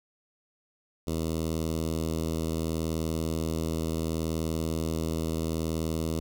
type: tone with notch filter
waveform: 10% pulse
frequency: 80.7 Hz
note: E2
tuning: 36 cents flat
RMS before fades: -30 dBFS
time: 1.07-6.2 s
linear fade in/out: 5 ms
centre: 1700 Hz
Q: 0.52
effects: none